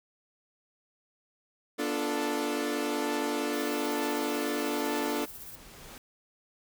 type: chord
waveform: sawtooth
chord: B half-diminished seventh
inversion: none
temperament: equal with one note detuned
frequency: 243.1 / 293.7 / 349.2 / 440 Hz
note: B3 / D4 / F4 / A4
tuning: -27 / 0 / 0 / 0 cents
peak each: -33 / -28 / -33 / -30 dBFS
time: 1.78-5.26 s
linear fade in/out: 20 ms
type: noise with exponential growth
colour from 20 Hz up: pink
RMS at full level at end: -46 dBFS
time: 3.08-5.98 s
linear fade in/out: 1 ms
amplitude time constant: 630 ms
type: noise with tremolo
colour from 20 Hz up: violet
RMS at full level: -43 dBFS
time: 3.53-5.56 s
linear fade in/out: 10 ms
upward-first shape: sine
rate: 16 Hz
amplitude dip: 45%
effects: none